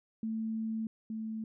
sine tone pair in turn, 221.9 / 220.4 Hz, A3 / A3, +15 / +3 cents, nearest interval unison, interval 12 cents, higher first, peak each -32 / -35 dBFS, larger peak first, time 0.23-0.87 / 1.1-1.44 s, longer first, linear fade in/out 2 ms, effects none

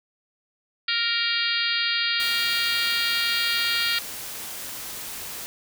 harmonic tone, 466.2 Hz, A#4, in tune, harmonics 3 / 4 / 5 / 6 / 7 / 8 / 9 / 10, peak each -30 / -30 / -30 / -30 / -30 / -30 / -30 / -30 dBFS, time 0.88-3.99 s, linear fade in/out 5 ms
white noise, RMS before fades -35 dBFS, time 2.2-5.46 s, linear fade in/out 0 ms
effects none

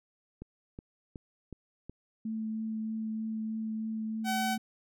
click train, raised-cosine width 3 ms, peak -29 dBFS, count 5, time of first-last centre 0.42-1.896 s, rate 2.71 Hz
sine tone with vibrato, 220 Hz, A3, in tune, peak -32 dBFS, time 2.25-4.58 s, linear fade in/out 5 ms, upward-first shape triangle, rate 3.2 Hz, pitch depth 11 cents each way
sawtooth tone, 758 Hz, F#5, 42 cents sharp, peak -26 dBFS, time 4.24-4.58 s, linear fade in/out 50 ms
effects none

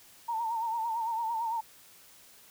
sine tone with vibrato, 912 Hz, A#5, 38 cents flat, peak -29 dBFS, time 0.28-1.61 s, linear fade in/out 10 ms, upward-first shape sine, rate 8.9 Hz, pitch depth 65 cents each way, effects white hiss -56 dBFS RMS until 2.5 s

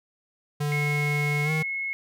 square tone with pitch glide, 146.83 to 156.46 Hz, D3 to D#3, 0 to +10 cents, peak -25 dBFS, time 0.6-1.63 s, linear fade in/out 10 ms, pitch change +110 cents, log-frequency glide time 1.44-1.51 s
sine tone, 2178 Hz, C#7, 31 cents flat, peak -27 dBFS, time 0.72-1.93 s, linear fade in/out 0 ms
effects none

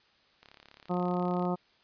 click train, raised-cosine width 0.2 ms, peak -34 dBFS, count 37, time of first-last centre 0.43-1.453 s, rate 35.2 Hz
harmonic tone, 178.7 Hz, F3, 40 cents sharp, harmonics 1 / 2 / 3 / 4 / 5 / 6 / 7, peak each -30 / -34 / -37 / -36 / -39 / -43 / -41 dBFS, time 0.89-1.56 s, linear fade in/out 20 ms
effects white hiss -65 dBFS RMS until 1.83 s + resampled to 11025 Hz

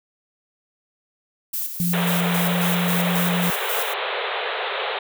violet noise with tremolo, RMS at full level -26 dBFS, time 1.53-3.94 s, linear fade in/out 10 ms, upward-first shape square, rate 3.7 Hz, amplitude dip 50%
sine tone with pitch glide, 174.61 to 176.64 Hz, F3 to F3, 0 to +20 cents, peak -20 dBFS, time 1.8-3.5 s, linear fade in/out 0 ms, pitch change +20 cents, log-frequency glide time 2.1-3.35 s
pink band-pass noise, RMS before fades -26 dBFS, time 1.93-4.99 s, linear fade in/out 5 ms, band 400 to 3900 Hz, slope 96 dB/octave
effects none

